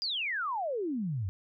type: exponential sweep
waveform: sine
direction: down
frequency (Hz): 4978 to 87.31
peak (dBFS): -30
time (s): 0.02-1.29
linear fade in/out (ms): 0
effects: none